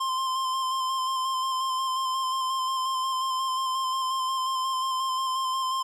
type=tone with vibrato; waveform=square; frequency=1046.5 Hz; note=C6; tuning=in tune; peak=-26 dBFS; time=0-5.83 s; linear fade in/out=10 ms; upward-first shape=square; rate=5.6 Hz; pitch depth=19 cents each way; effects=low-pass 9000 Hz 12 dB/octave + 11-bit